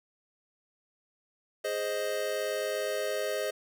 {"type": "chord", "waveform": "square", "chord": "Ab major", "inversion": "none", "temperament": "equal", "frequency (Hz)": [415.3, 523.3, 622.3], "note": ["Ab4", "C5", "Eb5"], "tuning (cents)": [0, 0, 0], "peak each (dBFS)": [-36, -35, -34], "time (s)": [1.64, 3.51], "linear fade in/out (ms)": 10, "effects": []}